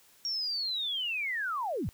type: linear sweep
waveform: sine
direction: down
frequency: 5610 to 60 Hz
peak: -30 dBFS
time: 0.25-1.89 s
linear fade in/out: 0 ms
effects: white hiss -61 dBFS RMS until 1.93 s

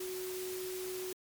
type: tone in noise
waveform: sine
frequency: 370 Hz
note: F#4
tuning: in tune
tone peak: -38 dBFS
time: 0-1.13 s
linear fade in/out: 5 ms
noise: white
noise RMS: -45 dBFS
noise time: 0-1.13 s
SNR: +4 dB
effects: MP3 96 kbps

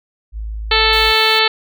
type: tone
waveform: sine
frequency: 53.7 Hz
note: A1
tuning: 41 cents flat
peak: -22 dBFS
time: 0.32-1.14 s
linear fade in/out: 50 ms
type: harmonic tone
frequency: 440 Hz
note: A4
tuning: in tune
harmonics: 1 / 2 / 3 / 4 / 5 / 6 / 7 / 8 / 9 / 10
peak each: -20 / -20 / -20 / -20 / -20 / -20 / -20 / -20 / -20 / -20 dBFS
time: 0.71-1.48 s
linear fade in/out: 5 ms
type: noise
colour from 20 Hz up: white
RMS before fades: -34 dBFS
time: 0.93-1.39 s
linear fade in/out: 0 ms
effects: none

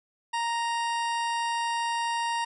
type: harmonic tone with a mistuned harmonic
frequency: 932.3 Hz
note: A#5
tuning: in tune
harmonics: 1 / 2 / 3 / 4 / 5 / 6 / 8 / 9 / 10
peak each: -27 / -35 / -37 / -43 / -44 / -44 / -48 / -50 / -48 dBFS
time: 0.33-2.45 s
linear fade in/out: 10 ms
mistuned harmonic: 5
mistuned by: +16 cents
effects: none

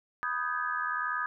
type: tone cluster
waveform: sine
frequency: 989 / 1244 / 1530 / 1611 / 1692 Hz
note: B5 / D#6 / G6 / G6 / G#6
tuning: +2 / -1 / -42 / +47 / +32 cents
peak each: -39 / -32 / -39 / -37 / -36 dBFS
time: 0.23-1.26 s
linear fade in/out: 0 ms
effects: none

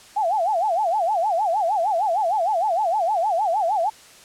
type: tone with vibrato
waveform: sine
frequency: 759 Hz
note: F#5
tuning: 44 cents sharp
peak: -18 dBFS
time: 0.16-3.9 s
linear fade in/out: 10 ms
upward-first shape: sine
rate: 6.5 Hz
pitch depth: 250 cents each way
effects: white hiss -47 dBFS RMS until 4.24 s + low-pass 9000 Hz 12 dB/octave

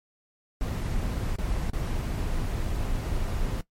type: noise with dropouts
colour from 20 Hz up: brown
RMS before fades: -28 dBFS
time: 0.61-3.61 s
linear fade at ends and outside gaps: 1 ms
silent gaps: 1.358-1.385 / 1.7-1.733 s
effects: noise-tail reverb RT60 0.1 s tail -17 dB re dry + MP3 64 kbps

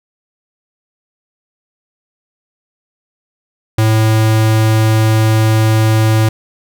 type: tone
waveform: square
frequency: 110 Hz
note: A2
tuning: in tune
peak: -9 dBFS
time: 3.78-6.29 s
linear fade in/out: 5 ms
effects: none

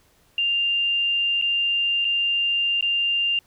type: tone with dropouts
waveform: sine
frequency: 2794 Hz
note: F7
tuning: in tune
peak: -19 dBFS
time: 0.38-3.39 s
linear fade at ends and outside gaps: 2 ms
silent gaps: 1.414-1.422 / 2.046-2.05 / 2.81-2.825 s
effects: pink hiss -60 dBFS RMS until 3.46 s

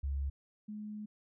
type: tone pair in turn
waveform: sine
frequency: 69.3 / 211.2 Hz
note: C#2 / G#3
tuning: 0 / +29 cents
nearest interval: octave + perfect fifth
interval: 1929 cents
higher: second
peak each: -32 / -40 dBFS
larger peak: first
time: 0.03-0.3 / 0.68-1.06 s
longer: second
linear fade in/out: 10 ms
effects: none

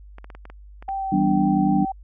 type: clicks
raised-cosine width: 0.5 ms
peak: -26 dBFS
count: 8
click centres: 0.184 / 0.244 / 0.302 / 0.35 / 0.454 / 0.5 / 0.825 / 0.889 s
type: tone with vibrato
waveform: sine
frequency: 776 Hz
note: G5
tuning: 18 cents flat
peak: -24 dBFS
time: 0.88-1.92 s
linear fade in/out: 5 ms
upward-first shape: sine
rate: 3.8 Hz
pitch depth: 11 cents each way
type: chord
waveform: sine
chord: E minor seventh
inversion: none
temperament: equal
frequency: 164.81 / 196 / 246.9 / 293.7 Hz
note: E3 / G3 / B3 / D4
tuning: 0 / 0 / 0 / 0 cents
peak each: -26 / -20 / -26 / -21 dBFS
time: 1.12-1.85 s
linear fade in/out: 5 ms
effects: added 50 Hz sine -41 dBFS peak until 2.03 s

